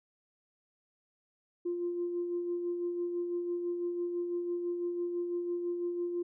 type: tone with tremolo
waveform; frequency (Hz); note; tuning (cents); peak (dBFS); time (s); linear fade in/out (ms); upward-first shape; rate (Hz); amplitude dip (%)
sine; 349.2; F4; 0; -29; 1.65-6.23; 10; sine; 6; 40
effects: tanh soft clip ceiling -25 dBFS